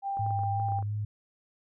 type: tone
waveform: sine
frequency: 791 Hz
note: G5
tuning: 15 cents sharp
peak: -29 dBFS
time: 0.02-0.83 s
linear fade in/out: 50 ms
type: clicks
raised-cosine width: 1 ms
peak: -33 dBFS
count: 10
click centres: 0.171 / 0.264 / 0.307 / 0.391 / 0.435 / 0.599 / 0.686 / 0.721 / 0.788 / 0.826 s
type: tone with vibrato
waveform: sine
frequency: 103.83 Hz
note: G#2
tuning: in tune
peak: -29 dBFS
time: 0.19-1.05 s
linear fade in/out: 5 ms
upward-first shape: sine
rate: 2.9 Hz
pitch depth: 27 cents each way
effects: none